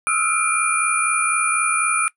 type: tone cluster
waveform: sine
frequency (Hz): 1280 / 1344 / 1435 / 2392 / 9430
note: D#6 / E6 / F6 / D7 / D9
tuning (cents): +49 / +33 / +47 / +31 / +6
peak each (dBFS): -23 / -24 / -30 / -22 / -22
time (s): 0.07-2.08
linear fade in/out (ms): 0
effects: noise-tail reverb RT60 0.1 s tail -19 dB re dry